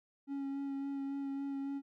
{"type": "tone with vibrato", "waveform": "triangle", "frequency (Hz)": 276.5, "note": "C#4", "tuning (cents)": -4, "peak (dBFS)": -34, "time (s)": [0.27, 1.82], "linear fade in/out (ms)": 50, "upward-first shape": "sine", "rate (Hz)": 3.6, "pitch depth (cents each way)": 15, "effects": []}